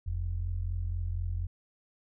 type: tone pair together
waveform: sine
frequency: 43.23 / 87.31 Hz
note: F1 / F2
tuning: -17 / 0 cents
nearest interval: octave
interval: 1217 cents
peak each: -33 / -32 dBFS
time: 0.06-1.47 s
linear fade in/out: 10 ms
effects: none

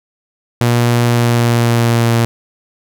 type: tone with pitch glide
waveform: sawtooth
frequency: 119.5 to 116.57 Hz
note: A#2 to A#2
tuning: +43 to 0 cents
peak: -6 dBFS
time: 0.61-2.25 s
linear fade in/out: 0 ms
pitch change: -43 cents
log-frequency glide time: 1.07-2.13 s
effects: none

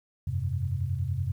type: chord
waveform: sine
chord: F suspended second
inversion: none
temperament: equal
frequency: 87.31 / 98 / 130.81 Hz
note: F2 / G2 / C3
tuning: 0 / 0 / 0 cents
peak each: -31 dBFS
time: 0.27-1.32 s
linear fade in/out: 5 ms
effects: 10-bit

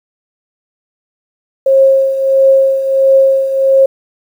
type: tone with tremolo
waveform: sine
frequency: 538 Hz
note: C5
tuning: 48 cents sharp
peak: -3 dBFS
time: 1.66-3.86 s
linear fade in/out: 5 ms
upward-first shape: triangle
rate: 1.5 Hz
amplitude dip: 70%
effects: 7-bit

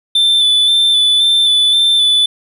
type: tone with vibrato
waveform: triangle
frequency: 3520 Hz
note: A7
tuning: in tune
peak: -7 dBFS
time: 0.15-2.26 s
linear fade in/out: 5 ms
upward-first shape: square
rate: 1.9 Hz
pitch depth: 19 cents each way
effects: none

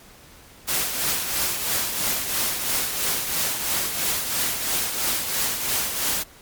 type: noise with tremolo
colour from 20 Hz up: white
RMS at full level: -22 dBFS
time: 0.67-6.24 s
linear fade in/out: 20 ms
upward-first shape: triangle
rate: 3 Hz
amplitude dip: 55%
effects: pink hiss -48 dBFS RMS until 6.41 s + MP3 96 kbps

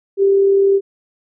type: tone with amplitude modulation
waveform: sine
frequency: 393.9 Hz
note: G4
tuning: 8 cents sharp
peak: -8 dBFS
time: 0.17-0.81 s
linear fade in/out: 50 ms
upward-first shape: sine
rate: 40.1 Hz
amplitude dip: 30%
effects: none

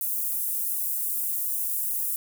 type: high-pass noise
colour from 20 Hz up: pink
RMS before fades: -28 dBFS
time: 0.01-2.16 s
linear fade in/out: 0 ms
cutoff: 11000 Hz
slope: 24 dB/octave
effects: none

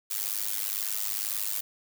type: noise with amplitude modulation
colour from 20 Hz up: blue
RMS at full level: -27 dBFS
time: 0.1-1.61 s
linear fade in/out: 10 ms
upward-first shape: sine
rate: 102 Hz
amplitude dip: 100%
effects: none

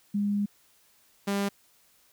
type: tone pair in turn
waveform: sine / sawtooth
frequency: 203.9 / 199.82 Hz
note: G#3 / G3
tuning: -32 / +33 cents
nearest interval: unison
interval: 35 cents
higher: first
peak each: -24 / -22 dBFS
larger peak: second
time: 0.14-0.46 / 1.27-1.49 s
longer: first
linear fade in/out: 10 ms
effects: white hiss -63 dBFS RMS until 2.12 s

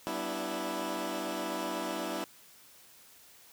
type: chord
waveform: 15% pulse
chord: E minor seventh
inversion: first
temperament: equal with one note detuned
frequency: 193.08 / 246.9 / 293.7 / 329.6 Hz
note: G3 / B3 / D4 / E4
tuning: -26 / 0 / 0 / 0 cents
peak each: -35 / -35 / -33 / -30 dBFS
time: 0.07-2.24 s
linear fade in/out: 0 ms
effects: white hiss -57 dBFS RMS until 3.52 s + high-pass 60 Hz 12 dB/octave

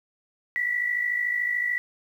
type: tone pair together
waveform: sine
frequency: 1946.4 / 2000 Hz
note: B6 / B6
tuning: -26 / +21 cents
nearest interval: unison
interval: 47 cents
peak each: -24 / -31 dBFS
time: 0.56-1.78 s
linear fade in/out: 0 ms
effects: 9-bit

